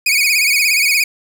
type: tone with vibrato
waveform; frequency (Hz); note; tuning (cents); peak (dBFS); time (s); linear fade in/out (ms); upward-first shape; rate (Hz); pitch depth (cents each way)
sawtooth; 2349; D7; 0; -8; 0.06-1.04; 5; sine; 17; 120
effects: none